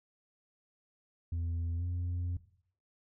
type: tone with pitch glide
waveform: sine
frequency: 84.3 to 88.03 Hz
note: E2 to F2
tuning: +39 to +14 cents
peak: -29 dBFS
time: 1.32-2.37 s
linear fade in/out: 5 ms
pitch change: +75 cents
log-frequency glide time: 1.77-1.83 s
effects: noise-tail reverb RT60 0.6 s tail -17 dB re dry + tanh soft clip ceiling -31 dBFS